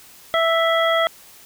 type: harmonic tone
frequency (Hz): 659.3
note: E5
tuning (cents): 0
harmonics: 1 / 2 / 3 / 5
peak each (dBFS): -18 / -21 / -23 / -25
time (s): 0.34-1.07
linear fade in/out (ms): 0
effects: white hiss -46 dBFS RMS until 1.45 s